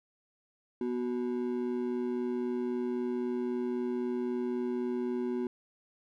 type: ring-modulated tone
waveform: triangle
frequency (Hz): 307.5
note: D#4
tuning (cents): -20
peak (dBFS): -25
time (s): 0.81-5.47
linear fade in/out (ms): 2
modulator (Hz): 61.9
effects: none